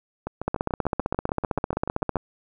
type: two click trains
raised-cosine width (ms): 1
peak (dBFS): -15 / -9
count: 14 / 27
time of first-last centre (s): 0.27-2.168 / 0.48-2.157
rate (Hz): 6.85 / 15.5
effects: none